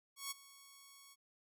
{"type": "tone with ADSR envelope", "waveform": "5% pulse", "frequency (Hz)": 1108.7, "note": "C#6", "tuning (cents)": 0, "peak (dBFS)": -27, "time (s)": [0.16, 1.16], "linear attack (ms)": 150, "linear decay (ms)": 19, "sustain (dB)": -19, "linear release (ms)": 37, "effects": []}